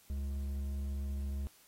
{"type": "tone with hard clipping", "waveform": "sine", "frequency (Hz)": 69.3, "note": "C#2", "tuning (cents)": 0, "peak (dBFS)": -36, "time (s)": [0.1, 1.47], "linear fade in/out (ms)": 0, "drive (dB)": 6, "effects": ["white hiss -63 dBFS RMS until 1.67 s", "AAC 48 kbps"]}